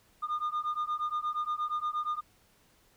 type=beating tone pair; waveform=sine; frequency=1213 / 1221.5 Hz; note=D#6 / D#6; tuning=-44 / -32 cents; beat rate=8.5 Hz; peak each=-31 dBFS; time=0.22-2.21 s; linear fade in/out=20 ms; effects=tanh soft clip ceiling -27 dBFS + pink hiss -65 dBFS RMS until 2.96 s